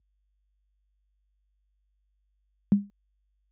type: tone with exponential decay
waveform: sine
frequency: 201.7 Hz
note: G3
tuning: 50 cents sharp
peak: -12 dBFS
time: 2.72-2.9 s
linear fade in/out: 0 ms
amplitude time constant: 37 ms
effects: added 50 Hz sine -57 dBFS peak until 3.51 s + high-pass 100 Hz 12 dB/octave